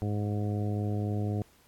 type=harmonic tone; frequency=103.83 Hz; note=G#2; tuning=in tune; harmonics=1 / 2 / 3 / 4 / 5 / 6 / 7; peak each=-29 / -35 / -38 / -40 / -44 / -47 / -44 dBFS; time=0.02-1.42 s; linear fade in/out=0 ms; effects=pink hiss -62 dBFS RMS until 1.67 s + AAC 64 kbps